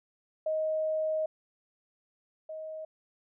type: tone pair in turn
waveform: sine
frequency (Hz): 627 / 629.4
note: D#5 / D#5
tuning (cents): +13 / +20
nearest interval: unison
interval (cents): 7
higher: second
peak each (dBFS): -27 / -37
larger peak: first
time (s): 0.46-1.26 / 2.49-2.85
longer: first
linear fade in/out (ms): 5
effects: none